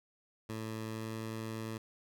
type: tone with pitch glide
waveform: 15% pulse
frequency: 110.6 to 111.37 Hz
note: A2 to A2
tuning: +9 to +21 cents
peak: -32 dBFS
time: 0.49-1.78 s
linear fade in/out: 5 ms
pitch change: +12 cents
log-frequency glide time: 0.9-1.14 s
effects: none